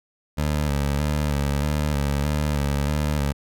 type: tone with vibrato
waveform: 20% pulse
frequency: 72.8 Hz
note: D2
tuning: 15 cents flat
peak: -16 dBFS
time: 0.37-3.33 s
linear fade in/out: 20 ms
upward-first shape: square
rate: 1.6 Hz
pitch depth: 46 cents each way
effects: none